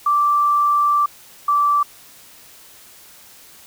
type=tone pair in turn; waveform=sine; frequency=1170 / 1163.7 Hz; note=D6 / D6; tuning=-7 / -16 cents; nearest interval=unison; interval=9 cents; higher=first; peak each=-13 dBFS; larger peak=neither; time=0.06-1.06 / 1.48-1.83 s; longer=first; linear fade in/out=5 ms; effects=white hiss -45 dBFS RMS until 3.66 s